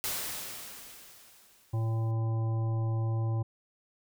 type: noise with exponential decay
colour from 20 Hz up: white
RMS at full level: -32 dBFS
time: 0.04-2.11 s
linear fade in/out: 0 ms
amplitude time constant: 450 ms
type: harmonic tone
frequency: 112.6 Hz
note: A2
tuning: 40 cents sharp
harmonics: 1 / 3 / 5 / 7 / 9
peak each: -27 / -42 / -46 / -46 / -49 dBFS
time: 1.73-3.43 s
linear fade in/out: 10 ms
effects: none